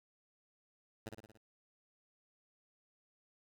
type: tone with echo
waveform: 10% pulse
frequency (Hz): 110.7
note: A2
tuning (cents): +11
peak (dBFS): -33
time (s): 1.06-1.09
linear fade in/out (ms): 5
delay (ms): 57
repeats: 5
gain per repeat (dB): -4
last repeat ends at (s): 1.375
effects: none